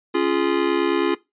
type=chord; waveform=square; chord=Db major; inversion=none; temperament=just; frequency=277.2 / 346.5 / 415.8 Hz; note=Db4 / F4 / Ab4; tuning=0 / -14 / +2 cents; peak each=-25 / -21 / -24 dBFS; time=0.14-1.15 s; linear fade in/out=10 ms; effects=noise-tail reverb RT60 0.2 s tail -19 dB re dry + resampled to 8000 Hz